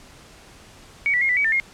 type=tone with pitch steps; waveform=sine; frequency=2247 / 1960 / 2144 / 1980 / 2272 / 1793 / 2139 Hz; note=C#7 / B6 / C7 / B6 / C#7 / A6 / C7; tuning=+23 / -14 / +42 / +4 / +42 / +32 / +38 cents; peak=-17 dBFS; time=1.06-1.599 s; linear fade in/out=0 ms; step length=77 ms; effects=pink hiss -47 dBFS RMS until 1.73 s + low-pass 9000 Hz 12 dB/octave